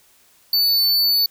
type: tone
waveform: square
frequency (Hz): 4499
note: C#8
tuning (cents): +25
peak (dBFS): -15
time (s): 0.53-1.26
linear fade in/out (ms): 2
effects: white hiss -55 dBFS RMS until 1.3 s